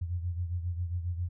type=beating tone pair; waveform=sine; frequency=86.4 / 93.8 Hz; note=F2 / F#2; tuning=-18 / +24 cents; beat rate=7.4 Hz; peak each=-31 / -38 dBFS; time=0.01-1.29 s; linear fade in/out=10 ms; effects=none